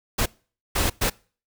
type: noise bursts at uneven times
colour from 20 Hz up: pink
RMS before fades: -22 dBFS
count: 3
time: 0.18-0.26 / 0.75-0.9 / 1.01-1.1 s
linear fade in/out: 10 ms
effects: noise-tail reverb RT60 0.4 s tail -24 dB re dry